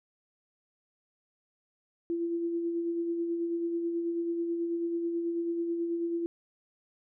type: tone with tremolo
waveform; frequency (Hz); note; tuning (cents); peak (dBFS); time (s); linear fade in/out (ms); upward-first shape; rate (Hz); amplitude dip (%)
sine; 338.7; E4; +47; -27; 2.1-6.26; 0; sine; 9.2; 35
effects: none